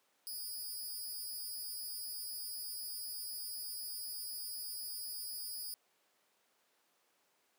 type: tone with amplitude modulation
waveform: 10% pulse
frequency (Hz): 4952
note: D#8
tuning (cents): -9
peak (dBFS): -30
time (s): 0.27-5.74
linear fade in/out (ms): 0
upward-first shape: sine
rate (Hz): 246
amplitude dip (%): 100
effects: pink hiss -74 dBFS RMS until 7.58 s + high-pass 400 Hz 12 dB/octave